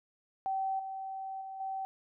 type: tone with level steps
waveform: sine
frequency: 770 Hz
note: G5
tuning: 31 cents flat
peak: -30 / -37 / -40 / -34 dBFS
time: 0.46-1.85 s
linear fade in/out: 0 ms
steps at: 0.79 / 1.41 / 1.6 s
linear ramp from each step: 5 ms
effects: none